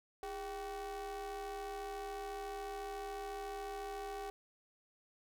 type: ring-modulated tone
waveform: square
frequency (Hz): 185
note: F#3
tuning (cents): 0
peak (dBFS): -39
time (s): 0.23-4.3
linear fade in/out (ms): 0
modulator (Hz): 592
effects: none

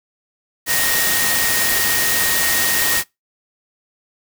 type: tone in noise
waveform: sine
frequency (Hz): 1864.7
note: A#6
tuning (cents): 0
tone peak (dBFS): -22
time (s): 0.66-3.04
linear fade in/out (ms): 50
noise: white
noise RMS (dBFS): -18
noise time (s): 0.66-3.04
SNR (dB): -7
effects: noise-tail reverb RT60 0.2 s tail -24 dB re dry

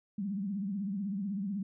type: tone with vibrato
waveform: sine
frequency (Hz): 198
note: G3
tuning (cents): +18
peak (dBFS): -32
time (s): 0.18-1.63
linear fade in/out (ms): 5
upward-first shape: triangle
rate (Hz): 16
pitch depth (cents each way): 150
effects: none

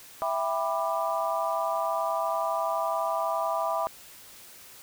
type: chord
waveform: sine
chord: E minor seventh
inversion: none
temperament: just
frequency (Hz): 659.3 / 791.1 / 988.9 / 1186.7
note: E5 / G5 / B5 / D6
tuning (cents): 0 / +16 / +2 / +18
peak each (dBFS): -29 / -33 / -31 / -32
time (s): 0.22-3.87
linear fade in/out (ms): 0
effects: white hiss -49 dBFS RMS until 4.82 s

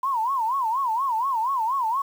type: tone with vibrato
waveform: sine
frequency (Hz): 986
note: B5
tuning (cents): -3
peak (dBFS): -21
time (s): 0.03-2.02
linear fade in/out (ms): 5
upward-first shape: sine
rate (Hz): 4.2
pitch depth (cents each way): 210
effects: 8-bit

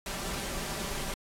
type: noise with comb filter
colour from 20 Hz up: pink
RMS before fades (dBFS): -35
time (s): 0.06-1.14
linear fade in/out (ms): 2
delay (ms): 5.1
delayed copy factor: +0.55
effects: low-pass 12000 Hz 12 dB/octave + AAC 64 kbps

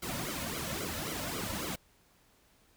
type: noise with flanger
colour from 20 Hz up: pink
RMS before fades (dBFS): -37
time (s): 0.02-1.76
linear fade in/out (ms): 10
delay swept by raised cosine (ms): 1.1 to 2.6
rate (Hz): 3.7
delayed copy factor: -1
effects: pink hiss -66 dBFS RMS until 2.76 s

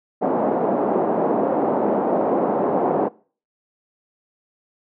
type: band-pass noise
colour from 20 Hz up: white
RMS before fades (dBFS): -20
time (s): 0.21-3.09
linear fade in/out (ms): 20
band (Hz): 200 to 750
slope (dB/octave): 24
effects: noise-tail reverb RT60 0.4 s tail -22 dB re dry

